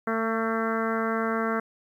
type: harmonic tone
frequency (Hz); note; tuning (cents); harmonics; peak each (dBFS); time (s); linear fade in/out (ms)
224.7; A3; +37; 1 / 2 / 3 / 4 / 5 / 6 / 7 / 8 / 9; -29 / -30 / -33 / -39 / -33 / -32 / -35 / -40 / -41; 0.07-1.6; 5
effects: 10-bit